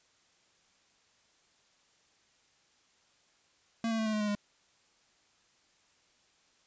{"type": "tone with pitch steps", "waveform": "square", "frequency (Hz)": [228.2, 224.3, 220.4, 216.6, 212.9, 209.3, 205.7], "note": ["A#3", "A3", "A3", "A3", "G#3", "G#3", "G#3"], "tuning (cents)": [-37, 34, 3, -27, 43, 14, -16], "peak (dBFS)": -30, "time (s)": [3.84, 4.351], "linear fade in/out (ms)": 2, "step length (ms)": 73, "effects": ["white hiss -68 dBFS RMS until 6.66 s", "resampled to 16000 Hz"]}